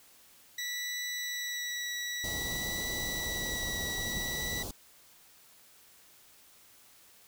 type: tone with vibrato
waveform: 20% pulse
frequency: 1953 Hz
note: B6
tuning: 20 cents flat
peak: -29 dBFS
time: 0.58-4.63 s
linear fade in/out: 5 ms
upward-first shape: triangle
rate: 0.54 Hz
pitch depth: 11 cents each way
type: band-stop noise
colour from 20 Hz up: pink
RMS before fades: -39 dBFS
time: 2.24-4.71 s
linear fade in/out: 2 ms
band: 950 to 3800 Hz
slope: 24 dB/octave
effects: white hiss -59 dBFS RMS until 7.27 s